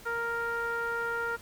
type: tone with low-pass filter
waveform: sawtooth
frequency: 466.2 Hz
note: A#4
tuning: in tune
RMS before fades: -32 dBFS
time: 0.05-1.37 s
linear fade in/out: 20 ms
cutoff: 1500 Hz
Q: 6.7
effects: pink hiss -51 dBFS RMS until 1.41 s